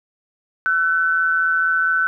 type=tone pair together; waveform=sine; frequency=1342.6 / 1507 Hz; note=E6 / F#6; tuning=+31 / +31 cents; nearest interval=major second; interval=200 cents; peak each=-22 / -16 dBFS; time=0.66-2.07 s; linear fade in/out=0 ms; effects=none